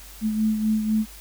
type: beating tone pair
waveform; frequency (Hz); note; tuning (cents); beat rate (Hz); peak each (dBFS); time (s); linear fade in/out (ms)
sine; 216.3 / 220.3; A3 / A3; -29 / +2; 4; -20 / -29; 0.21-1.06; 50
effects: added 50 Hz sine -44 dBFS peak until 1.2 s + white hiss -45 dBFS RMS until 1.2 s